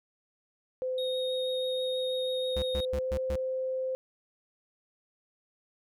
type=tone with pitch glide; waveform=sine; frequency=513 to 519.6 Hz; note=C5 to C5; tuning=-34 to -12 cents; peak=-29 dBFS; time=0.82-3.95 s; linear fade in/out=0 ms; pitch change=+22 cents; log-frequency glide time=2.94-3.13 s
type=tone with vibrato; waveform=triangle; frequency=3728 Hz; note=A#7; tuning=1 cent flat; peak=-34 dBFS; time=0.98-2.85 s; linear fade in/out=2 ms; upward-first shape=triangle; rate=6.2 Hz; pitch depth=12 cents each way
type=tone bursts; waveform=square; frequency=69.3 Hz; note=C#2; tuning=in tune; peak=-32 dBFS; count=5; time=2.56-3.36 s; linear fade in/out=5 ms; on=64 ms; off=120 ms
effects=none